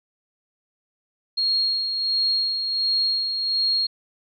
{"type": "tone with tremolo", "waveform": "sine", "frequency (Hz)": 4269, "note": "C8", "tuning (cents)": 34, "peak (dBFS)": -18, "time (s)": [1.37, 3.87], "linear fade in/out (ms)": 10, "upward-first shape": "sine", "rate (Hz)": 1.4, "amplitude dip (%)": 45, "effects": []}